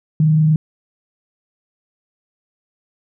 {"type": "tone with frequency modulation", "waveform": "sine", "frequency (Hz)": 155.56, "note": "D#3", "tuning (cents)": 0, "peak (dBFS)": -10, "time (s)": [0.2, 0.56], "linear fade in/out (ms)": 2, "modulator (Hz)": 28.3, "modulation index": 0.2, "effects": []}